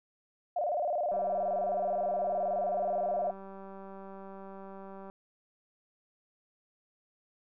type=tone with vibrato; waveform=sine; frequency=650 Hz; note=E5; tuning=24 cents flat; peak=-28 dBFS; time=0.56-3.31 s; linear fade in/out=5 ms; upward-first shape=square; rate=19 Hz; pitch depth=150 cents each way
type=click train; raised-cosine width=1 ms; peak=-34 dBFS; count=773; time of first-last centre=1.12-5.099 s; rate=194 Hz
effects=none